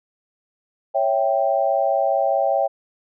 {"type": "chord", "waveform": "sine", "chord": "C# diminished", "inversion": "none", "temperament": "equal", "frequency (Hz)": [554.4, 659.3, 784], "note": ["C#5", "E5", "G5"], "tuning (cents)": [0, 0, 0], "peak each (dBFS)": -21, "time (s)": [0.94, 2.68], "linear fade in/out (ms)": 20, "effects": []}